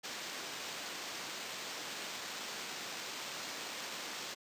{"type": "noise with sample-and-hold", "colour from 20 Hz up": "white", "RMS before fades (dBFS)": -43, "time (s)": [0.03, 4.35], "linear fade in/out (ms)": 20, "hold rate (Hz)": 11025, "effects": ["high-pass 200 Hz 12 dB/octave", "resampled to 32000 Hz"]}